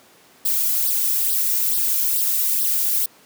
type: noise with flanger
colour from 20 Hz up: violet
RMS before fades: -20 dBFS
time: 0.45-3.06 s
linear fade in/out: 5 ms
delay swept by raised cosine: 0.21 to 2.11 ms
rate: 2.3 Hz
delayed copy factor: +0.9
effects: pink hiss -51 dBFS RMS until 3.25 s + high-pass 200 Hz 12 dB/octave